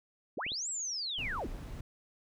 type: linear two-way sweep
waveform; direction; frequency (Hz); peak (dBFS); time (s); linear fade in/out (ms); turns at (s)
sine; up then down; 138.59 to 7902 to 138.59; -34; 0.37-1.47; 5; 0.69
type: clicks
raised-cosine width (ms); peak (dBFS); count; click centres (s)
2; -33 / -34; 2; 0.465 / 0.519
type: noise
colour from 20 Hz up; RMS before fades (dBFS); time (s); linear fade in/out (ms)
brown; -42; 1.18-1.81; 5
effects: none